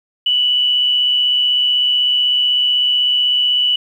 sine tone with amplitude modulation, 2960 Hz, F#7, in tune, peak -10 dBFS, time 0.26-3.76 s, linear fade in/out 5 ms, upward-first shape sine, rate 136 Hz, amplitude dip 40%, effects 8-bit

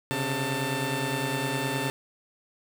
15% pulse tone cluster, 130.9 / 140.6 / 892 Hz, C3 / C#3 / A5, +1 / +25 / +23 cents, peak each -25 dBFS, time 0.11-1.9 s, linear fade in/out 0 ms, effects none

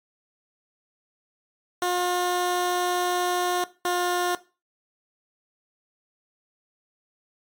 15% pulse tone pair in turn, 357.5 / 355.7 Hz, F4 / F4, +41 / +32 cents, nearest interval unison, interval 9 cents, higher first, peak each -16 dBFS, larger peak neither, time 1.82-3.64 / 3.85-4.35 s, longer first, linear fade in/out 2 ms, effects noise-tail reverb RT60 0.3 s tail -17 dB re dry + MP3 96 kbps

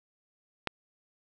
click, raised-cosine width 0.3 ms, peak -13 dBFS, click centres 0.673 s, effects none

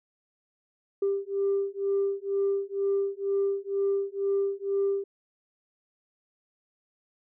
sine beating tone pair, 394.8 / 396.9 Hz, G4 / G4, +12 / +22 cents, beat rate 2.1 Hz, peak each -27 dBFS, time 1.02-5.04 s, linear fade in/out 5 ms, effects tanh soft clip ceiling -19 dBFS

